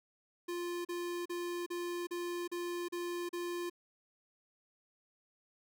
square tone bursts, 349.2 Hz, F4, in tune, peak -37 dBFS, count 8, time 0.48-3.699 s, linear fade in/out 10 ms, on 370 ms, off 37 ms, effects none

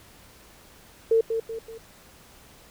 sine tone with echo, 451.7 Hz, A4, 45 cents sharp, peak -16 dBFS, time 1.11-1.21 s, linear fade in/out 5 ms, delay 190 ms, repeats 3, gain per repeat -7 dB, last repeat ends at 1.78 s, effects pink hiss -52 dBFS RMS until 2.7 s

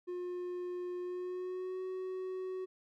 triangle tone with pitch glide, 357.6 to 373 Hz, F4 to F#4, +41 to +14 cents, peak -35 dBFS, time 0.07-2.66 s, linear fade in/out 20 ms, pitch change +73 cents, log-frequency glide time 1.01-1.82 s, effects none

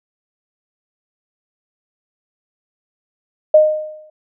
sine tone with exponential decay, 616 Hz, D#5, 17 cents flat, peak -3 dBFS, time 3.54-4.1 s, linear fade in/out 5 ms, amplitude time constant 120 ms, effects none

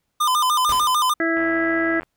square tone with vibrato, 1108.7 Hz, C#6, in tune, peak -17 dBFS, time 0.2-1.14 s, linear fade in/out 10 ms, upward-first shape square, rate 6.7 Hz, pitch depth 150 cents each way
pink noise with exponential decay, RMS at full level -29 dBFS, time 0.69-1.11 s, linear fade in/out 2 ms, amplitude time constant 90 ms
harmonic tone, 329.6 Hz, E4, in tune, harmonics 1 / 2 / 4 / 5 / 6, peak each -21 / -26 / -29 / -24 / -26 dBFS, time 1.2-2 s, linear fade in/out 2 ms
click train, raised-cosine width 0.5 ms, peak -21 dBFS, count 58, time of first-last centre 1.37-2.032 s, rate 86.1 Hz
effects pink hiss -74 dBFS RMS until 2.16 s

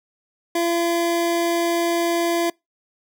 25% pulse tone, 340.2 Hz, F4, 45 cents flat, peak -15 dBFS, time 0.55-2.5 s, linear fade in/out 5 ms, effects noise-tail reverb RT60 0.2 s tail -26 dB re dry

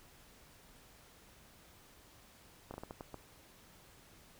slowing click train, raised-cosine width 1 ms, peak -30 dBFS, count 7, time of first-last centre 2.71-3.143 s, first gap 30 ms, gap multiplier 1.35, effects pink hiss -61 dBFS RMS until 4.39 s

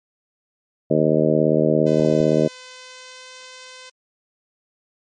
harmonic tone, 77.5 Hz, D#2, 6 cents flat, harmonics 2 / 3 / 4 / 5 / 6 / 7 / 8, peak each -22 / -22 / -22 / -22 / -22 / -22 / -22 dBFS, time 0.9-2.48 s, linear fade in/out 10 ms
5% pulse tone with pitch glide, 507 to 511.7 Hz, B4 to C5, +45 to -39 cents, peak -27 dBFS, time 1.86-3.9 s, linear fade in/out 10 ms, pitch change +16 cents, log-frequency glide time 2.37-3.3 s
effects MP3 48 kbps

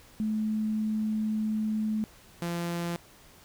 sine / sawtooth tone pair in turn, 216.1 / 171.52 Hz, A3 / F3, -31 / -31 cents, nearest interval major third, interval 400 cents, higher first, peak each -26 dBFS, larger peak neither, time 0.2-2.04 / 2.42-2.96 s, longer first, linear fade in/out 0 ms, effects pink hiss -55 dBFS RMS until 3.44 s

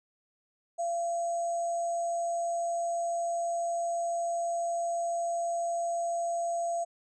sine tone with sample-and-hold, 683 Hz, F5, 39 cents flat, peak -28 dBFS, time 0.78-6.85 s, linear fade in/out 20 ms, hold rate 7350 Hz, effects resampled to 22050 Hz

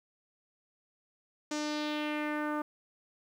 sawtooth tone with low-pass filter sweep, 300 Hz, D4, 37 cents sharp, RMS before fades -34 dBFS, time 1.51-2.62 s, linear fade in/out 5 ms, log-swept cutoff 6700 to 1200 Hz, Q 2.4, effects 10-bit

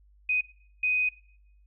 sine tone bursts at uneven times, 2500 Hz, D#7, 8 cents sharp, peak -23 dBFS, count 2, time 0.29-0.41 / 0.83-1.09 s, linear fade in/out 5 ms, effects noise-tail reverb RT60 0.7 s tail -20 dB re dry + added 50 Hz sine -56 dBFS peak until 1.66 s

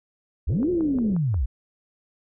sine linear two-way sweep, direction up then down, 47.99 to 367.8 to 48.62 Hz, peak -20 dBFS, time 0.47-1.46 s, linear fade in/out 10 ms, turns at 0.7 s
white low-pass noise, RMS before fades -35 dBFS, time 0.48-1.16 s, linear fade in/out 20 ms, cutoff 490 Hz, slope 48 dB/octave
click train, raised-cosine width 1 ms, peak -25 dBFS, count 5, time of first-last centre 0.63-1.343 s, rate 5.61 Hz
effects none

